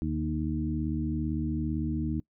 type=harmonic tone with a mistuned harmonic; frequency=77.78 Hz; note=D#2; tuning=in tune; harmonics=1 / 2 / 3 / 4; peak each=-33 / -33 / -33 / -33 dBFS; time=0.02-2.2 s; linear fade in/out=0 ms; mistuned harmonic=2; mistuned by=-26 cents; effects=noise-tail reverb RT60 0.1 s tail -23 dB re dry